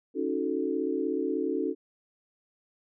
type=chord; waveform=sine; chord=D# half-diminished seventh; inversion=third; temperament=equal with one note detuned; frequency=277.2 / 314 / 370 / 440 Hz; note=C#4 / D#4 / F#4 / A4; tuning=0 / +16 / 0 / 0 cents; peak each=-32 dBFS; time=0.14-1.75 s; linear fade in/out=50 ms; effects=none